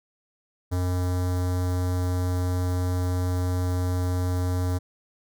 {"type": "tone with notch filter", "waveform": "square", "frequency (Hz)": 90.3, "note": "F#2", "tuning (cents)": -42, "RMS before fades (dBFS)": -25, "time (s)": [0.71, 4.79], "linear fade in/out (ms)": 20, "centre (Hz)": 2600, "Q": 0.74, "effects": []}